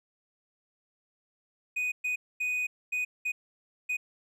triangle tone bursts at uneven times, 2488 Hz, D#7, 1 cent flat, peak -26 dBFS, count 6, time 1.76-1.92 / 2.04-2.16 / 2.4-2.67 / 2.92-3.05 / 3.25-3.32 / 3.89-3.97 s, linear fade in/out 10 ms, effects none

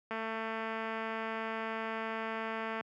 click train, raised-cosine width 0.5 ms, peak -23 dBFS, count 603, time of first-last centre 0.11-2.81 s, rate 223 Hz, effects high-pass 150 Hz 12 dB/octave

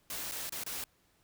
white noise with dropouts, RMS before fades -39 dBFS, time 0.1-0.84 s, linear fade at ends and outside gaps 2 ms, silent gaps 0.314-0.319 / 0.495-0.522 / 0.637-0.663 s, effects pink hiss -70 dBFS RMS until 1.23 s

